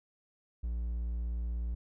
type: tone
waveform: triangle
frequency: 58.27 Hz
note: A#1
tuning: in tune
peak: -30 dBFS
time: 0.63-1.75 s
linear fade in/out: 10 ms
effects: none